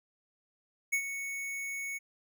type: tone with ADSR envelope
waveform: square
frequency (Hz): 2217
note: C#7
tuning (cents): 0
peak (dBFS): -26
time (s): 0.92-1.99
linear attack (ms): 15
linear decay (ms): 77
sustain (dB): -10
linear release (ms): 22
effects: none